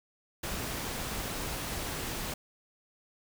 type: noise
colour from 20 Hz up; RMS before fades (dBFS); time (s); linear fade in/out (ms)
pink; -36; 0.43-2.34; 5
effects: none